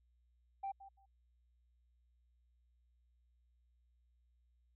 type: tone with echo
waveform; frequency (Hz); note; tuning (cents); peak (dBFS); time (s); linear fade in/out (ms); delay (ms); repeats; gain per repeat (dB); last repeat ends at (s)
sine; 784; G5; 0; -37; 0.63-0.72; 10; 170; 2; -15; 1.06
effects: tanh soft clip ceiling -35 dBFS + added 60 Hz sine -70 dBFS peak until 4.75 s